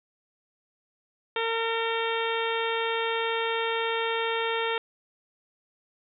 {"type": "harmonic tone", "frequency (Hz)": 455.8, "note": "A#4", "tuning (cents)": -39, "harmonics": [1, 2, 3, 4, 5, 6, 7, 8], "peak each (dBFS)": [-29, -32, -34, -35, -36, -37, -37, -38], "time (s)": [1.36, 4.78], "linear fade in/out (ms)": 2, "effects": []}